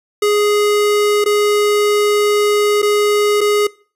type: tone with dropouts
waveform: square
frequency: 415.3 Hz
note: G#4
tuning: in tune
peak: -12 dBFS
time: 0.22-3.67 s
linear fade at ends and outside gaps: 5 ms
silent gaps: 1.242-1.259 / 2.819-2.827 / 3.408-3.412 s
effects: noise-tail reverb RT60 0.4 s tail -22 dB re dry + resampled to 32000 Hz